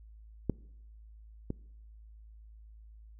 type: clicks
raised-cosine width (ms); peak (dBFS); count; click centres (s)
3; -15 / -21; 2; 0.497 / 1.504
effects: noise-tail reverb RT60 0.8 s tail -24 dB re dry + added 54 Hz sine -50 dBFS peak until 3.19 s